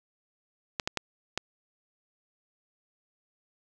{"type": "clicks", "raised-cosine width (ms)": 0.2, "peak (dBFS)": -11, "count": 4, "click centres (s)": [0.798, 0.875, 0.973, 1.376], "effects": []}